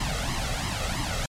pink noise with flanger, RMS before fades -28 dBFS, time 0-1.26 s, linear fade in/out 5 ms, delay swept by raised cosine 0.97 to 1.55 ms, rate 3 Hz, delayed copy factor +0.8, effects low-pass 8000 Hz 12 dB/octave + MP3 96 kbps

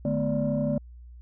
sine tone cluster, 149.4 / 215.4 / 247.5 / 583 Hz, D3 / A3 / B3 / D5, +30 / -37 / +4 / -13 cents, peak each -28 dBFS, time 0.05-0.78 s, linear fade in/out 2 ms, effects tanh soft clip ceiling -17 dBFS + added 60 Hz sine -43 dBFS peak until 1.21 s

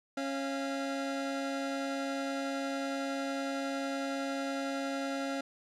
25% pulse tone pair together, 274.1 / 690.7 Hz, C#4 / F5, -19 / -19 cents, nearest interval octave + major third, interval 1600 cents, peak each -30 / -36 dBFS, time 0.17-5.41 s, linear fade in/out 5 ms, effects low-pass 7000 Hz 12 dB/octave

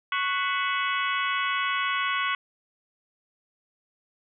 harmonic tone with a mistuned harmonic, 370 Hz, F#4, in tune, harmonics 3 / 4 / 5 / 6 / 7 / 8 / 9, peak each -28 / -30 / -32 / -34 / -35 / -36 / -37 dBFS, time 0.12-2.35 s, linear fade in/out 2 ms, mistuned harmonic 5, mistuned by +130 cents, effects none

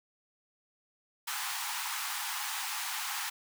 pink high-pass noise, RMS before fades -36 dBFS, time 1.27-3.3 s, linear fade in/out 10 ms, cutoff 780 Hz, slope 96 dB/octave, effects none

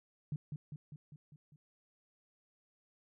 sine tone with echo, 147.8 Hz, D3, 11 cents sharp, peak -34 dBFS, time 0.32-0.36 s, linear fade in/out 2 ms, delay 200 ms, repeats 6, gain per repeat -4 dB, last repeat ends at 1.56 s, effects none

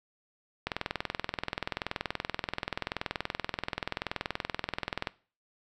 click train, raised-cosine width 0.3 ms, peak -14 dBFS, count 93, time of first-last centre 0.67-5.072 s, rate 20.9 Hz, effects noise-tail reverb RT60 0.4 s tail -20 dB re dry

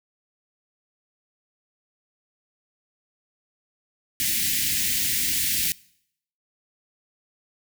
white band-stop noise, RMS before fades -24 dBFS, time 4.2-5.72 s, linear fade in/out 0 ms, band 310 to 1800 Hz, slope 48 dB/octave, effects noise-tail reverb RT60 0.7 s tail -23 dB re dry

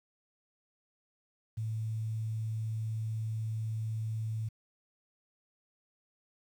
sine tone with quantisation, 110.5 Hz, A2, 8 cents sharp, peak -32 dBFS, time 1.57-4.49 s, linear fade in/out 10 ms, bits 10, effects none

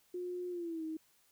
sine tone with pitch glide, 358.1 to 317.2 Hz, F4 to D#4, +43 to +33 cents, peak -37 dBFS, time 0.14-0.97 s, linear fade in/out 5 ms, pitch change -210 cents, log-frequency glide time 0.5-0.84 s, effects white hiss -70 dBFS RMS until 1.31 s

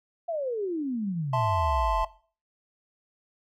sine exponential sweep, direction down, 698.5 to 42.29 Hz, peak -27 dBFS, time 0.28-2.04 s, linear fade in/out 10 ms
triangle chord, A minor, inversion second, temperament equal with one note detuned, 659.3 / 880 / 1042.9 Hz, E5 / A5 / C6, 0 / 0 / -6 cents, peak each -27 / -26 / -27 dBFS, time 1.33-2.05 s, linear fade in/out 5 ms
effects noise-tail reverb RT60 0.4 s tail -18 dB re dry

